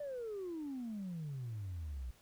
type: exponential sweep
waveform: sine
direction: down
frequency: 599 to 59 Hz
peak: -38 dBFS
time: 0-2.11 s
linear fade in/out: 5 ms
effects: tanh soft clip ceiling -37 dBFS + pink hiss -66 dBFS RMS until 2.21 s